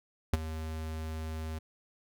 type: tone with ADSR envelope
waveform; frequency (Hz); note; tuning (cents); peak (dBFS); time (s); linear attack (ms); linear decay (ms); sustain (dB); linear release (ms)
square; 79.3; D#2; +33; -21; 0.33-1.59; 6; 24; -15; 12
effects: none